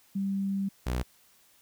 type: tone pair in turn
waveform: sine / sawtooth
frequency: 196 / 62.02 Hz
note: G3 / B1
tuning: 0 / +8 cents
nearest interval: octave + minor sixth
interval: 1992 cents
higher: first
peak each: -27 / -24 dBFS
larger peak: second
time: 0.15-0.69 / 0.86-1.03 s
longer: first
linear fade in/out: 10 ms
effects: white hiss -62 dBFS RMS until 1.61 s